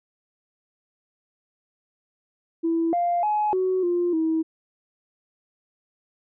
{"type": "tone with pitch steps", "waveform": "sine", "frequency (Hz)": [330.7, 697, 844, 372.6, 350.4, 321.2], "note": ["E4", "F5", "G#5", "F#4", "F4", "E4"], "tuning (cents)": [6, -4, 28, 12, 6, -45], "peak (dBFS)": -19, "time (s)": [2.63, 4.43], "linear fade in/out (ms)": 20, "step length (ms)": 300, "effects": ["tanh soft clip ceiling -15 dBFS"]}